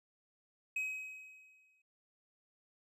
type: tone with exponential decay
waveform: triangle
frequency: 2538 Hz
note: D#7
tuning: 34 cents sharp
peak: -31 dBFS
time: 0.76-1.82 s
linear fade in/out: 5 ms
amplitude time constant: 230 ms
effects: resampled to 32000 Hz